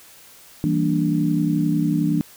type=chord; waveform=sine; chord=E half-diminished seventh; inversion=none; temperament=equal; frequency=164.81 / 196 / 233.1 / 293.7 Hz; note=E3 / G3 / Bb3 / D4; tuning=0 / 0 / 0 / 0 cents; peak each=-21 / -26 / -25 / -21 dBFS; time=0.64-2.21 s; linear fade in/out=0 ms; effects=white hiss -47 dBFS RMS until 2.36 s